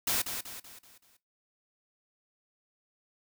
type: noise with echo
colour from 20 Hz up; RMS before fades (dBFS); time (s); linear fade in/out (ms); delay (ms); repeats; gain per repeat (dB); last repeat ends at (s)
white; -29; 0.07-0.22; 5; 190; 5; -7; 1.17
effects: noise-tail reverb RT60 0.2 s tail -17 dB re dry